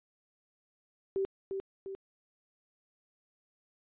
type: tone with echo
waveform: sine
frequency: 387.6 Hz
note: G4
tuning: 20 cents flat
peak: -28 dBFS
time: 1.16-1.25 s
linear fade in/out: 0 ms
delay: 350 ms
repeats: 2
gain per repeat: -5 dB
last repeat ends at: 1.95 s
effects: resampled to 8000 Hz